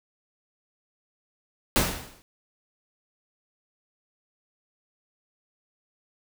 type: noise with exponential decay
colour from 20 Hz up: pink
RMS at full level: -19 dBFS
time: 1.76-2.22 s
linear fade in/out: 0 ms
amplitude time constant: 100 ms
effects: none